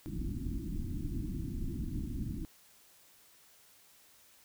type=low-pass noise; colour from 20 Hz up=pink; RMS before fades=-37 dBFS; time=0.06-2.45 s; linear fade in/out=0 ms; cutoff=340 Hz; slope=96 dB/octave; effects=white hiss -62 dBFS RMS until 4.44 s